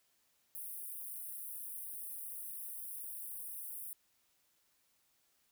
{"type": "high-pass noise", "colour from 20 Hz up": "white", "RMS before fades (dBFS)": -45, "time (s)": [0.55, 3.93], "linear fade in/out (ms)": 0, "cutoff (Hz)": 9100, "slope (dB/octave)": 96, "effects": ["white hiss -75 dBFS RMS until 5.51 s"]}